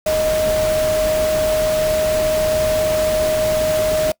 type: tone in noise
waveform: sine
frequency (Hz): 622.3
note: D#5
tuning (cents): 0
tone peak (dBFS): -15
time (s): 0.06-4.12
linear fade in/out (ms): 5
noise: pink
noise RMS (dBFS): -25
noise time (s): 0.06-4.12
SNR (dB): +7
effects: noise-tail reverb RT60 0.1 s tail -23 dB re dry